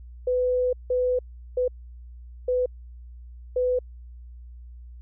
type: tone bursts at uneven times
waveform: sine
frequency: 501 Hz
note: B4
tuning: 25 cents sharp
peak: -20 dBFS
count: 5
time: 0.27-0.73 / 0.9-1.19 / 1.57-1.68 / 2.48-2.66 / 3.56-3.79 s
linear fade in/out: 5 ms
effects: added 60 Hz sine -40 dBFS peak until 5.01 s